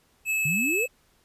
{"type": "tone", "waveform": "square", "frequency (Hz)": 2600, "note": "E7", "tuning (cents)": -24, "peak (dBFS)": -24, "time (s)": [0.25, 0.88], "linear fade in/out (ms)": 50}
{"type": "exponential sweep", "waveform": "sine", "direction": "up", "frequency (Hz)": [138.59, 523.3], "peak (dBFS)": -27, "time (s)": [0.45, 0.86], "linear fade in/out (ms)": 5}
{"effects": ["pink hiss -64 dBFS RMS until 1.24 s", "resampled to 32000 Hz"]}